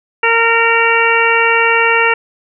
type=harmonic tone; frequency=460 Hz; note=A#4; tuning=23 cents flat; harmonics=1 / 2 / 3 / 4 / 5 / 6; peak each=-16 / -16 / -16 / -16 / -16 / -16 dBFS; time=0.23-2.14 s; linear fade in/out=5 ms; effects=none